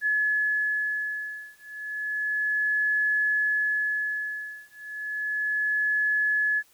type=beating tone pair; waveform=sine; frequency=1706 / 1706.32 Hz; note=G#6 / G#6; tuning=+46 / +46 cents; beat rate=0.32 Hz; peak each=-27 dBFS; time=0.01-6.63 s; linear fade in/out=50 ms; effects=white hiss -60 dBFS RMS until 6.73 s